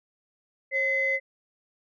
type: tone pair together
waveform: sine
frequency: 540.6 / 2041 Hz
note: C#5 / C7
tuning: -44 / -44 cents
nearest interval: octave + major seventh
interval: 2300 cents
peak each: -29 / -23 dBFS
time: 0.71-1.2 s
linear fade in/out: 50 ms
effects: tanh soft clip ceiling -15 dBFS